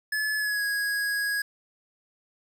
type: tone with pitch glide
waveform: square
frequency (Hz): 1718 to 1656.6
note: A6 to G#6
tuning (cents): -42 to -5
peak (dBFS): -26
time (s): 0.12-1.42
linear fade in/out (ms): 5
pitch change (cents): -63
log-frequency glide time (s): 0.37-0.64
effects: 9-bit